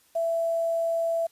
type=tone with quantisation; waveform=sine; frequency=665 Hz; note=E5; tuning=15 cents sharp; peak=-23 dBFS; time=0.15-1.27 s; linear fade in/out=10 ms; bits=8; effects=white hiss -62 dBFS RMS until 1.31 s + resampled to 32000 Hz